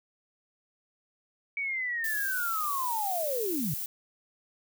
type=linear sweep; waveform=sine; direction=down; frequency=2277 to 125.4 Hz; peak=-29 dBFS; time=1.57-3.74 s; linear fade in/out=2 ms
type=noise; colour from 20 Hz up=violet; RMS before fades=-35 dBFS; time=2.04-3.86 s; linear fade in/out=2 ms
effects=none